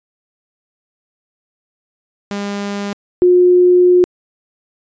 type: tone pair in turn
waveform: sawtooth / sine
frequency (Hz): 202 / 359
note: G#3 / F4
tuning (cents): -48 / +48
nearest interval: minor seventh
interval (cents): 996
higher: second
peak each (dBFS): -16 / -6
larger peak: second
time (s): 2.31-2.93 / 3.22-4.04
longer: second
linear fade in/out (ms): 0
effects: resampled to 16000 Hz